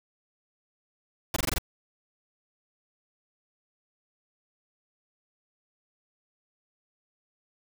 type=noise bursts; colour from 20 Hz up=pink; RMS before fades=-27 dBFS; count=6; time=1.34-1.583 s; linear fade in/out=2 ms; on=23 ms; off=21 ms; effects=none